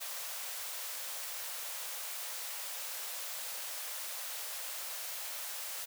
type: high-pass noise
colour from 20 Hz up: white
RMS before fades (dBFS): -41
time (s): 0-5.86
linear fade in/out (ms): 20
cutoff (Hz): 480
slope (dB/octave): 96
effects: none

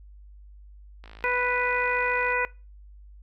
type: click train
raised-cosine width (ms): 0.3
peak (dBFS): -30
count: 70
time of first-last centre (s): 1.04-2.323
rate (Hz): 53.8
type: harmonic tone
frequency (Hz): 493.9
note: B4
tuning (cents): 0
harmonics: 1 / 2 / 3 / 4 / 5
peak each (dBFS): -29 / -29 / -29 / -29 / -29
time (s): 1.24-2.45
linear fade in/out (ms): 0
effects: noise-tail reverb RT60 0.3 s tail -22 dB re dry + added 50 Hz sine -45 dBFS peak until 3.22 s

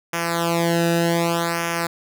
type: tone with flanger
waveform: sawtooth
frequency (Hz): 169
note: E3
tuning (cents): +43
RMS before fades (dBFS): -21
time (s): 0.13-1.87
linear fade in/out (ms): 5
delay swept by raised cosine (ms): 0.24 to 0.92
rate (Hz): 0.65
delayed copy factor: -0.95
effects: none

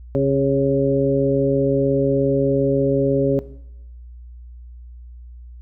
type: harmonic tone with a mistuned harmonic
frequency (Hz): 136.8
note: C#3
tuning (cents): -23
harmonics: 1 / 2 / 3 / 4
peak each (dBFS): -21 / -21 / -21 / -21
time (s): 0.15-3.39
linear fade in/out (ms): 0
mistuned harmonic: 4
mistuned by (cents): +18
effects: noise-tail reverb RT60 0.8 s tail -17 dB re dry + added 60 Hz sine -36 dBFS peak until 5.61 s

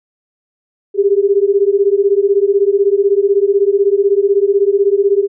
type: beating tone pair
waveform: sine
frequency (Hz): 392 / 408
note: G4 / G#4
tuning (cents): 0 / -31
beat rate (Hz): 16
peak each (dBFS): -12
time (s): 0.94-5.28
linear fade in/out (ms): 50
effects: none

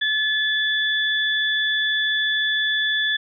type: tone pair together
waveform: sine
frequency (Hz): 1727 / 3454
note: A6 / A7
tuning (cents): -33 / -33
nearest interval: octave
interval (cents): 1200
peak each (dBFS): -21 / -22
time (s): 0.01-3.17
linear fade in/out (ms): 10
effects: none

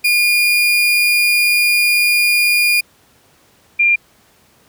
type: tone pair in turn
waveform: 35% pulse / sine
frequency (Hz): 2426 / 2394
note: D#7 / D7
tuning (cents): -44 / +33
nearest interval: unison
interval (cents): 23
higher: first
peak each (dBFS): -9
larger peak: neither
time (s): 0.04-2.81 / 3.79-3.96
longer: first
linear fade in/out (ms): 10
effects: pink hiss -52 dBFS RMS until 4.68 s + high-pass 80 Hz 12 dB/octave

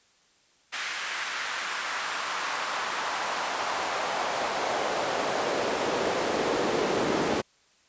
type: noise with high-pass filter sweep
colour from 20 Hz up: brown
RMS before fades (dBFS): -29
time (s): 0.72-7.42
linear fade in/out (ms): 20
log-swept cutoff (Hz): 1800 to 340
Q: 1.4
effects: white hiss -63 dBFS RMS until 7.88 s + resampled to 16000 Hz

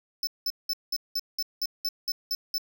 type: tone bursts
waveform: square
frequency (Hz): 5274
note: E8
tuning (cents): 0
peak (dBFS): -26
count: 11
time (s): 0.23-2.581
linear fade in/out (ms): 2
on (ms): 41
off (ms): 190
effects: none

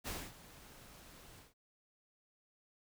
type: noise with ADSR envelope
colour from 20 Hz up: pink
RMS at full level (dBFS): -40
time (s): 0.04-1.54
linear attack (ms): 37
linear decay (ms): 240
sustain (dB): -17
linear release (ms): 160
effects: none

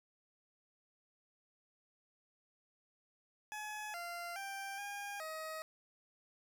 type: tone with pitch steps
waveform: 20% pulse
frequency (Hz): 848 / 692 / 787 / 809 / 632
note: G#5 / F5 / G5 / G#5 / D#5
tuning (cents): +36 / -16 / +7 / -46 / +27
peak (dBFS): -37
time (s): 3.52-5.62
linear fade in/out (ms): 0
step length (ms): 420
effects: 11-bit

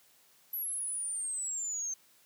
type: exponential sweep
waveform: sine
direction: down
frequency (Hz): 11840 to 6272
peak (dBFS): -33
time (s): 0.53-1.94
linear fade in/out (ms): 5
effects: white hiss -64 dBFS RMS until 2.25 s + high-pass 100 Hz 12 dB/octave

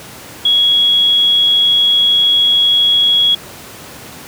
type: tone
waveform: sine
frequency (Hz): 3331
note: G#7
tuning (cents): +4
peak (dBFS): -8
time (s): 0.45-3.35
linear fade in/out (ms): 5
effects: pink hiss -33 dBFS RMS until 4.27 s + high-pass 100 Hz 12 dB/octave

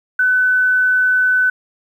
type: tone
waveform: sine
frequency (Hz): 1505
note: F#6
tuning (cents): +29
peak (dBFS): -11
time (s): 0.19-1.5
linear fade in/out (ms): 5
effects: 8-bit

